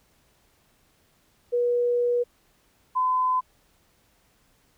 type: tone pair in turn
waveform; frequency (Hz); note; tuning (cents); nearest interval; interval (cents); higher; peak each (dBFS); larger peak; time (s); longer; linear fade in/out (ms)
sine; 483.7 / 1017.3; B4 / C6; -36 / -49; octave + minor second; 1287; second; -20; neither; 1.52-2.24 / 2.95-3.41; first; 20
effects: pink hiss -64 dBFS RMS until 4.77 s